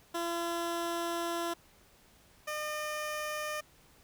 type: tone pair in turn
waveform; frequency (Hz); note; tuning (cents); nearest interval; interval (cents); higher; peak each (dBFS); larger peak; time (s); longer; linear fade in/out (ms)
15% pulse; 340 / 605.8; F4 / D#5; -46 / -46; minor seventh; 1000; second; -26 / -28; first; 0.14-1.54 / 2.47-3.61; first; 10
effects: pink hiss -62 dBFS RMS until 4.03 s